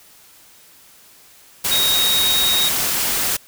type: tone in noise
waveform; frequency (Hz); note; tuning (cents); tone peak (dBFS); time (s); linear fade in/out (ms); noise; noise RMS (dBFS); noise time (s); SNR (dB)
sine; 3766; A#7; +17; -16; 1.71-2.69; 10; white; -20; 1.64-3.37; +1
effects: white hiss -48 dBFS RMS until 3.47 s